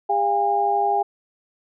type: tone cluster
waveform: sine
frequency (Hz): 402.7 / 698 / 810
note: G4 / F5 / G#5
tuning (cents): +47 / -1 / -43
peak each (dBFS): -25 / -24 / -19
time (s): 0.09-1.03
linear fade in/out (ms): 10
effects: none